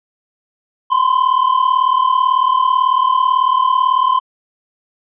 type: tone pair together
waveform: triangle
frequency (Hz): 1012.9 / 1051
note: B5 / C6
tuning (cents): +43 / +7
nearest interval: minor second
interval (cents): 64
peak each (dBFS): -12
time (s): 0.9-4.2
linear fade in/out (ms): 20
effects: resampled to 8000 Hz